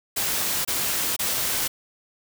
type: noise bursts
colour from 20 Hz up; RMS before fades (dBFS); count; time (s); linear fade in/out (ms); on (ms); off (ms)
white; -25; 3; 0.16-1.68; 10; 490; 25
effects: none